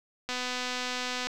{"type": "click train", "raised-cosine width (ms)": 0.2, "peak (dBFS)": -16, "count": 246, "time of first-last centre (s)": [0.29, 1.27], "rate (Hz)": 250, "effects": []}